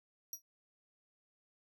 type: tone with exponential decay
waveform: sawtooth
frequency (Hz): 5750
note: F8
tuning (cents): +50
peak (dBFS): -34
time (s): 0.33-0.42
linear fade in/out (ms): 2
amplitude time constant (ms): 18
effects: none